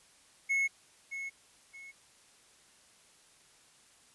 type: tone with echo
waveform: triangle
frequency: 2186 Hz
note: C#7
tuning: 25 cents flat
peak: -25 dBFS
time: 0.49-0.68 s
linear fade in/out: 20 ms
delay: 620 ms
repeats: 2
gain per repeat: -10 dB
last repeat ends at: 1.92 s
effects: white hiss -62 dBFS RMS until 4.14 s + resampled to 24000 Hz